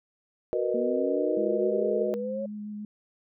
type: chord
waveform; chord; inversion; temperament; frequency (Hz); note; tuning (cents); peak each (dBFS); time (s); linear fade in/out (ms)
sine; B major seventh; second; just; 370.4 / 463 / 493.9 / 617.4; F#4 / A#4 / B4 / D#5; +2 / -12 / 0 / -14; -30; 0.53-2.14; 0
type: exponential sweep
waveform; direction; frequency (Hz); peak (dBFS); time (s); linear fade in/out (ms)
sine; up; 233.1 to 560; -30; 0.74-2.46; 5
type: tone with vibrato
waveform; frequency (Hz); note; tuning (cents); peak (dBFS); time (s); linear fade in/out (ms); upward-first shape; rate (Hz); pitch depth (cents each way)
sine; 209.4; G#3; +15; -34; 1.37-2.85; 2; square; 7; 9
effects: none